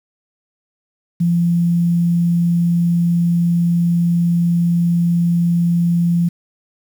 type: tone with quantisation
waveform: sine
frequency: 171.5 Hz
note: F3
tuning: 31 cents flat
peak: -12 dBFS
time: 1.2-6.29 s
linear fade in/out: 10 ms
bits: 7
effects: none